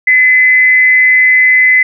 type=tone with frequency modulation; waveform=sine; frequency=2030 Hz; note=B6; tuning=47 cents sharp; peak=-4 dBFS; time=0.07-1.83 s; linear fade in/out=5 ms; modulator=302 Hz; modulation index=0.22; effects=none